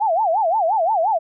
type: tone with vibrato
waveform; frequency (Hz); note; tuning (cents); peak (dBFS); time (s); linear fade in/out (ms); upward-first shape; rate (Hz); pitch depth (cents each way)
sine; 761; F#5; +48; -15; 0-1.19; 20; sine; 5.7; 290
effects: none